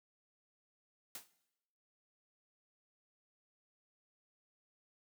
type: noise with exponential decay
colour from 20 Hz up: white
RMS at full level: -42 dBFS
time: 1.15-1.3 s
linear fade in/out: 2 ms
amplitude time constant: 31 ms
effects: noise-tail reverb RT60 0.9 s tail -18 dB re dry + high-pass 150 Hz 12 dB/octave